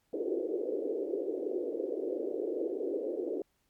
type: band-pass noise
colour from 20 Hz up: white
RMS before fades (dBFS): -34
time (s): 0.13-3.42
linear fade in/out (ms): 2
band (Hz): 320 to 490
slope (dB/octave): 48
effects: pink hiss -75 dBFS RMS until 3.69 s + MP3 96 kbps